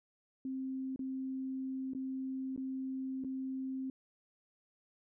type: tone with dropouts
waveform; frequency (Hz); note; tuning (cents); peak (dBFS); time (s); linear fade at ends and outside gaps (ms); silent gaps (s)
sine; 263.5; C4; +12; -36; 0.45-3.9; 2; 0.961-0.992 / 1.935-1.949 / 2.563-2.576 / 3.239-3.246
effects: none